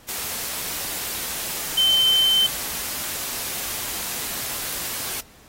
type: tone in noise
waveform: sine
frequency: 3086 Hz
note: G7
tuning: 28 cents flat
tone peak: -15 dBFS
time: 1.77-2.47 s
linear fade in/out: 10 ms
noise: white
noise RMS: -29 dBFS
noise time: 0.08-5.21 s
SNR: +11 dB
effects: pink hiss -51 dBFS RMS until 5.48 s + AAC 48 kbps